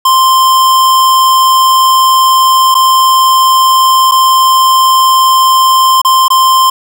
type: tone with dropouts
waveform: square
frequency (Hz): 1046.5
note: C6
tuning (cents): 0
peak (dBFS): -5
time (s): 0.05-6.7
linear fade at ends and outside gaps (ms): 5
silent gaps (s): 2.744-2.75 / 4.113-4.118 / 6.017-6.048 / 6.282-6.302
effects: none